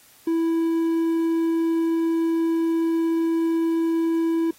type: tone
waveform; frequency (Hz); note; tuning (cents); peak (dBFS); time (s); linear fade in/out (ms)
triangle; 329.6; E4; 0; -17; 0.27-4.51; 5
effects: white hiss -53 dBFS RMS until 4.58 s + AAC 48 kbps